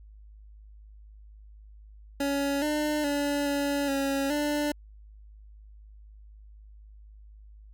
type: tone with pitch steps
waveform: 25% pulse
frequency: 280.4 / 300.6 / 287 / 283.9 / 275.2 / 294.7 Hz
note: C#4 / D4 / D4 / C#4 / C#4 / D4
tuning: +20 / +40 / -40 / +41 / -12 / +6 cents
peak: -22 dBFS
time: 2.2-4.72 s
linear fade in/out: 5 ms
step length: 420 ms
effects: added 52 Hz sine -47 dBFS peak until 7.73 s